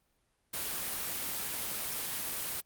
white noise, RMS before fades -36 dBFS, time 0.53-2.61 s, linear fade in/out 10 ms, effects pink hiss -75 dBFS RMS until 2.65 s + Opus 32 kbps

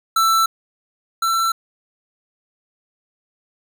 square tone pair in turn, 1330 / 1341.6 Hz, E6 / E6, +15 / +30 cents, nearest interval unison, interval 15 cents, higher second, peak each -14 / -17 dBFS, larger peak first, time 0.16-0.46 / 1.22-1.52 s, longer neither, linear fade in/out 5 ms, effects none

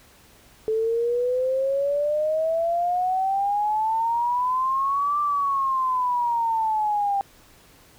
sine exponential two-way sweep, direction up then down, 435 to 1180 to 789 Hz, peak -20 dBFS, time 0.68-7.21 s, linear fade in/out 0 ms, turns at 5.2 s, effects pink hiss -53 dBFS RMS until 7.98 s

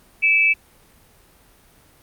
sine tone pair together, 2320 / 2615 Hz, D7 / E7, -22 / -15 cents, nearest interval major second, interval 207 cents, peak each -16 dBFS, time 0.22-0.54 s, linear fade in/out 20 ms, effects pink hiss -53 dBFS RMS until 2.02 s + Opus 32 kbps

